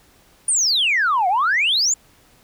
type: exponential two-way sweep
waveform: sine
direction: down then up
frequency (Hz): 9640 to 700 to 7410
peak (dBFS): -14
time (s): 0.48-1.94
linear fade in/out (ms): 5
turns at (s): 1.28
effects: tanh soft clip ceiling -11 dBFS + pink hiss -54 dBFS RMS until 2.43 s